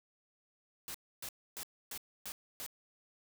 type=noise bursts; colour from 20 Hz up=white; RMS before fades=-43 dBFS; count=6; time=0.88-2.664 s; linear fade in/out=0 ms; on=64 ms; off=280 ms; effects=none